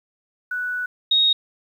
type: tone pair in turn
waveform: sine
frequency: 1480 / 3749 Hz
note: F#6 / A#7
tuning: 0 / +9 cents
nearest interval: octave + major third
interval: 1609 cents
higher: second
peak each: -23 / -14 dBFS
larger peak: second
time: 0.51-0.86 / 1.11-1.33 s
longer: first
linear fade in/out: 5 ms
effects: 9-bit